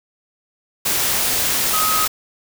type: tone in noise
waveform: sine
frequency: 1264 Hz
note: D#6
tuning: 27 cents sharp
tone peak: -19 dBFS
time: 1.73-2.06 s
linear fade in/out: 10 ms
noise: white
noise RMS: -19 dBFS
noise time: 0.85-2.08 s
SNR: -3 dB
effects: none